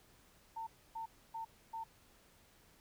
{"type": "tone bursts", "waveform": "sine", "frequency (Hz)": 900, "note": "A5", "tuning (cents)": 39, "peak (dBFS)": -40, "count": 4, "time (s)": [0.56, 1.84], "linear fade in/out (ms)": 10, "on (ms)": 110, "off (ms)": 280, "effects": ["pink hiss -66 dBFS RMS until 2.8 s"]}